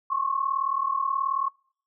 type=tone pair together; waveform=sine; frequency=1070.1 / 1108.7 Hz; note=C6 / C#6; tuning=+39 / 0 cents; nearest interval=minor second; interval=61 cents; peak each=-26 dBFS; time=0.1-1.49 s; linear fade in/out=10 ms; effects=noise-tail reverb RT60 0.5 s tail -25 dB re dry